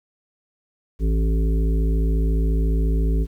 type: harmonic tone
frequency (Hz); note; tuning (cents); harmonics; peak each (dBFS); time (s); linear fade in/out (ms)
54.3; A1; -22; 1 / 3 / 5 / 7 / 8; -17 / -27 / -31 / -34 / -35; 0.99-3.27; 50
effects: 9-bit